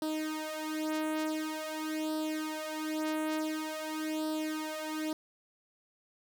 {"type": "tone with flanger", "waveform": "sawtooth", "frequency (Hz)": 311.1, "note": "D#4", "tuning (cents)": 0, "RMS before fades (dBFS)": -35, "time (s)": [0.02, 5.13], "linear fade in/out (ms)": 2, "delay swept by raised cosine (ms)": [0.22, 3.32], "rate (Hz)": 0.47, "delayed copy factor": 0.85, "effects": ["10-bit"]}